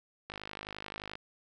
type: click train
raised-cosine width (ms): 0.3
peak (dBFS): -24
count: 45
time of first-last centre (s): 0.3-1.154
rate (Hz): 51.5
effects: none

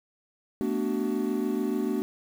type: chord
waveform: triangle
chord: B minor seventh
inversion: third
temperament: equal with one note detuned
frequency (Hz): 220 / 246.9 / 293.7 / 376.9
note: A3 / B3 / D4 / F#4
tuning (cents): 0 / 0 / 0 / +32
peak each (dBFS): -29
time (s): 0.61-2.02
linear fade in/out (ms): 0
effects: 8-bit

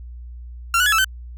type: tone with pitch steps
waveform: 30% pulse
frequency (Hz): 1370 / 1474 / 1692 / 1315 / 1534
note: F6 / F#6 / G#6 / E6 / G6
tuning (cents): -34 / -7 / +32 / -5 / -38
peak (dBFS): -12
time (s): 0.74-1.045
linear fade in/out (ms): 2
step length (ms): 61
effects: added 60 Hz sine -33 dBFS peak until 1.37 s

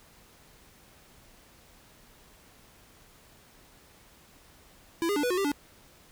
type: tone with pitch steps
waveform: square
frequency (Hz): 334 / 407.9 / 293.1 / 491.4 / 362.1 / 394.2 / 289.1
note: E4 / G#4 / D4 / B4 / F#4 / G4 / D4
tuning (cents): +23 / -31 / -3 / -9 / -37 / +10 / -27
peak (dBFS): -26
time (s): 5.02-5.517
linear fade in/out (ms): 0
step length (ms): 71
effects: pink hiss -57 dBFS RMS until 6.11 s

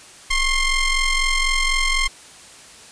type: ring-modulated tone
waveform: sawtooth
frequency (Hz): 1062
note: C6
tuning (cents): +25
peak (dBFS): -10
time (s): 0.3-2.08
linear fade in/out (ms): 10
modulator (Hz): 1040
effects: white hiss -43 dBFS RMS until 2.91 s + resampled to 22050 Hz

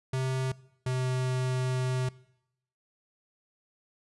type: tone pair in turn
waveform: square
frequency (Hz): 130.81 / 128.27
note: C3 / C3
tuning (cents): 0 / -34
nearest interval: unison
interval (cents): 34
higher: first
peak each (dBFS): -28 / -28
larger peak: neither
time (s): 0.13-0.52 / 0.86-2.09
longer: second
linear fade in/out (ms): 5
effects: noise-tail reverb RT60 0.8 s tail -21 dB re dry + resampled to 24000 Hz

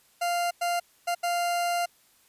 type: tone bursts at uneven times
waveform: 40% pulse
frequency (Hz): 697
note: F5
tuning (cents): -4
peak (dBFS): -24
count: 4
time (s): 0.21-0.51 / 0.61-0.8 / 1.07-1.15 / 1.23-1.86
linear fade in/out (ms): 10
effects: white hiss -62 dBFS RMS until 2.28 s + resampled to 32000 Hz

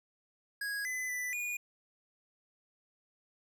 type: tone with pitch steps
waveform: square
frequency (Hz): 1653 / 2015 / 1987 / 2444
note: G#6 / B6 / B6 / D#7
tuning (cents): -9 / +34 / +10 / -32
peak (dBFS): -35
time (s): 0.61-1.57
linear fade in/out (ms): 5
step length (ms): 240
effects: none

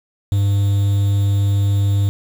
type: tone with quantisation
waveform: triangle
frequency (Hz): 100.2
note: G2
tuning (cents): +38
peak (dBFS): -11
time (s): 0.32-2.09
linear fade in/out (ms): 0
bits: 6
effects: none

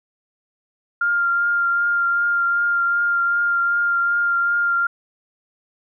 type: tone with vibrato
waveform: sine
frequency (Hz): 1398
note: F6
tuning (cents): +1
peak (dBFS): -16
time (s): 1.01-4.87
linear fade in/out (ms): 5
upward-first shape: triangle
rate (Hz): 2.6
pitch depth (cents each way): 18
effects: none

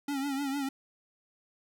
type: tone with vibrato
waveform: square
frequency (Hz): 277.2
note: C#4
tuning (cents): 0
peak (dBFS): -31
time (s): 0.08-0.69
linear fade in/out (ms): 5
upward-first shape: triangle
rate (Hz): 6.6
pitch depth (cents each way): 82
effects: none

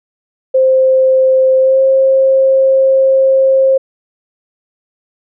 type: tone with pitch glide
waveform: sine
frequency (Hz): 523.3 to 532.8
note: C5 to C5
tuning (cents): 0 to +31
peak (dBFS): -6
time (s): 0.54-3.78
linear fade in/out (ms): 10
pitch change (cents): +31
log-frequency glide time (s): 1.59-1.81
effects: none

